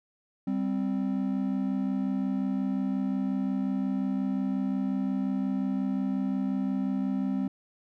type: tone pair together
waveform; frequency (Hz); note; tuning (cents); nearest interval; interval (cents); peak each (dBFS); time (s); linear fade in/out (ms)
triangle; 195.98 / 261.6; G3 / C4; 0 / 0; perfect fourth; 500; -27; 0.47-7.48; 5
effects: none